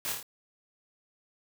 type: noise with echo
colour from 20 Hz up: white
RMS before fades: -34 dBFS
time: 0.05-0.12 s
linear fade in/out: 0 ms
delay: 27 ms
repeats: 4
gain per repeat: -3 dB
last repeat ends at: 0.228 s
effects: none